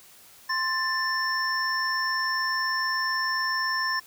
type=tone cluster; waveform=sine; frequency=1047 / 1771 / 5400 Hz; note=C6 / A6 / E8; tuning=+1 / +11 / +41 cents; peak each=-29 / -27 / -30 dBFS; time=0.49-4 s; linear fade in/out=10 ms; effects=white hiss -52 dBFS RMS until 4.06 s